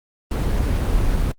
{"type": "noise", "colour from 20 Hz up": "brown", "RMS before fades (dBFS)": -19, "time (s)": [0.31, 1.32], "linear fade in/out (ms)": 5, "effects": ["Opus 24 kbps"]}